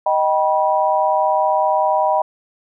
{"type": "chord", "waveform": "sine", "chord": "Eb augmented", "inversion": "none", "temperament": "just", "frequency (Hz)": [622.3, 777.8, 972.3], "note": ["Eb5", "G5", "B5"], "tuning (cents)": [0, -14, -27], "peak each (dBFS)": -18, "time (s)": [0.06, 2.22], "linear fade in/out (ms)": 5, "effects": []}